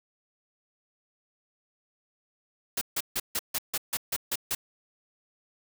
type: noise bursts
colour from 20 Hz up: white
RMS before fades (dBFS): -29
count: 10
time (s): 2.77-4.55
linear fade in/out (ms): 5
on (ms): 43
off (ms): 150
effects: none